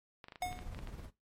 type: clicks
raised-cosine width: 0.3 ms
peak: -32 dBFS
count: 10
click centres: 0.242 / 0.284 / 0.322 / 0.358 / 0.423 / 0.528 / 0.59 / 0.747 / 0.79 / 0.873 s
type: noise with tremolo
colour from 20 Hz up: brown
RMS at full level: -44 dBFS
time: 0.4-1.11 s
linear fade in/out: 50 ms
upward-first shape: sine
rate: 19 Hz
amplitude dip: 40%
type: tone with exponential decay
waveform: square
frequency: 726 Hz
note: F#5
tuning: 33 cents flat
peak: -32 dBFS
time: 0.42-0.73 s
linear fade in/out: 2 ms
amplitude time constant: 67 ms
effects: noise-tail reverb RT60 0.2 s tail -17 dB re dry + MP3 64 kbps